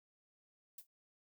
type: noise with exponential decay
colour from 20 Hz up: violet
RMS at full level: -45 dBFS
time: 0.78-0.87 s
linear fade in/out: 5 ms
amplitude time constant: 19 ms
effects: none